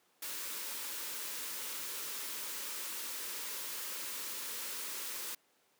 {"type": "band-stop noise", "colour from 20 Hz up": "white", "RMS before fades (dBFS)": -41, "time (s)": [0.22, 5.35], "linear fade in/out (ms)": 5, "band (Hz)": [600, 840], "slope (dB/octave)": 96, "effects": ["pink hiss -71 dBFS RMS until 5.79 s", "high-pass 300 Hz 12 dB/octave"]}